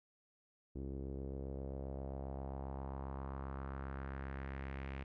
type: tone with low-pass filter sweep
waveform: sawtooth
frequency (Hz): 67.5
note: C#2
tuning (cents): -45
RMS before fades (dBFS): -44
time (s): 0.75-5.04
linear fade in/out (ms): 10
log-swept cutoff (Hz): 350 to 2400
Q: 2.4
effects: none